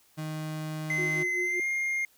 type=tone; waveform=35% pulse; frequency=155.56 Hz; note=D#3; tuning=in tune; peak=-31 dBFS; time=0.17-1.24 s; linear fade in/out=20 ms
type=tone with pitch glide; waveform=triangle; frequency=2053 to 2123 Hz; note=C7 to C7; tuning=-33 to +25 cents; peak=-25 dBFS; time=0.9-2.05 s; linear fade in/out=2 ms; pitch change=+58 cents; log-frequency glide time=1.4-1.65 s
type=tone with tremolo; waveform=sine; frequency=360 Hz; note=F#4; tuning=47 cents flat; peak=-31 dBFS; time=0.98-1.6 s; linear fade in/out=2 ms; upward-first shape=sine; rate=5.2 Hz; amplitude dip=80%
effects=white hiss -63 dBFS RMS until 2.17 s